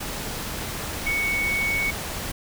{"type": "tone in noise", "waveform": "sine", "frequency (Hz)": 2225, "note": "C#7", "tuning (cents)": 6, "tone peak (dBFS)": -22, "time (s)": [1.06, 1.91], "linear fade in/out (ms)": 10, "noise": "pink", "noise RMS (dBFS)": -31, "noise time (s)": [0, 2.32], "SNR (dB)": 6, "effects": []}